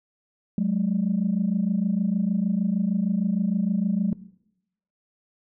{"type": "tone pair together", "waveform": "sine", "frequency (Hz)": [185, 211.5], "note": ["F#3", "G#3"], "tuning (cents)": [0, 32], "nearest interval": "major second", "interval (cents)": 232, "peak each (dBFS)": -22, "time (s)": [0.58, 4.13], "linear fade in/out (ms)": 2, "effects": ["noise-tail reverb RT60 0.8 s tail -19 dB re dry", "tanh soft clip ceiling -15 dBFS"]}